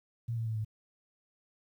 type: tone with pitch steps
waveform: sine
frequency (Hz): 116.54 / 113.75 / 111.02 / 108.36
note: A#2 / A#2 / A2 / A2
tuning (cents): 0 / -42 / +16 / -26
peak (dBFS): -31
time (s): 0.28-0.648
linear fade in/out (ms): 10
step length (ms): 92
effects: 11-bit